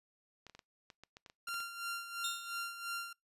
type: clicks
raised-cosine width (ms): 0.2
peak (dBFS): -35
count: 12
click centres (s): 0.467 / 0.497 / 0.55 / 0.592 / 0.902 / 1.036 / 1.169 / 1.262 / 1.299 / 1.486 / 1.542 / 1.604
type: tone with tremolo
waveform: sawtooth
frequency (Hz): 1385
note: F6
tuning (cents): -15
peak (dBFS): -33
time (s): 1.47-3.13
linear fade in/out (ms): 5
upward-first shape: sine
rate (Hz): 2.9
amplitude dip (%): 65
type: tone with exponential decay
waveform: sawtooth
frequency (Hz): 3666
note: A#7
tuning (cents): -30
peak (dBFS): -32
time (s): 2.24-2.67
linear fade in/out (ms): 5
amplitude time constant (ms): 93
effects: noise-tail reverb RT60 0.2 s tail -26 dB re dry + resampled to 32000 Hz

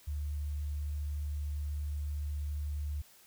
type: tone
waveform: sine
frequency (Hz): 73.6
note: D2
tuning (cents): +4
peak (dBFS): -33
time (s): 0.07-3.02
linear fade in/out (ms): 10
effects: white hiss -60 dBFS RMS until 3.26 s

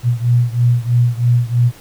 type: beating tone pair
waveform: sine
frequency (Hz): 119.6 / 122.7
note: A#2 / B2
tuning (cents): +45 / -11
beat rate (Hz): 3.1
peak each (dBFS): -13 / -15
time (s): 0.03-1.72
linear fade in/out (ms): 50
effects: pink hiss -42 dBFS RMS until 1.8 s

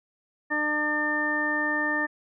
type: harmonic tone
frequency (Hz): 300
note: D4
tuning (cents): +37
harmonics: 1 / 2 / 3 / 4 / 6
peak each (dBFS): -31 / -35 / -34 / -35 / -25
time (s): 0.5-2.07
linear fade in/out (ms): 20
effects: none

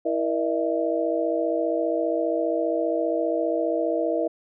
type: tone cluster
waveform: sine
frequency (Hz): 328.6 / 474.4 / 605 / 660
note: E4 / A#4 / D#5 / E5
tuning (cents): -5 / +30 / -49 / +2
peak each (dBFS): -27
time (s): 0.05-4.28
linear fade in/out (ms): 10
effects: none

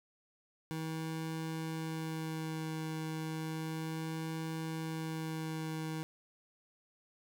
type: tone with vibrato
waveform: 25% pulse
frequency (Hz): 159.5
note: D#3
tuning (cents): +43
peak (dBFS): -33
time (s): 0.71-6.03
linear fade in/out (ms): 0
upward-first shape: sine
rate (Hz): 0.33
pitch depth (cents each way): 13
effects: none

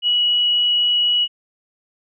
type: tone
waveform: sine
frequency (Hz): 2924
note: F#7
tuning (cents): -21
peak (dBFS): -14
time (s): 0.02-1.28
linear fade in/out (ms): 50
effects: none

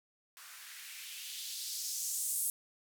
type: noise with band-pass filter sweep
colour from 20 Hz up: violet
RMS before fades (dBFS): -40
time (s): 0.37-2.5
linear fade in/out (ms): 0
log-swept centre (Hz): 1200 to 10000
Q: 1.9
effects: none

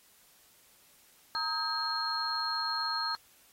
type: tone cluster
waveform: sine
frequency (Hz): 921 / 1273 / 1602 / 4246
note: A#5 / D#6 / G6 / C8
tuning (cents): -21 / +39 / +37 / +25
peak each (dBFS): -37 / -35 / -39 / -33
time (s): 1.35-3.15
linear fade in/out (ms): 0
effects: white hiss -62 dBFS RMS until 3.52 s + AAC 48 kbps

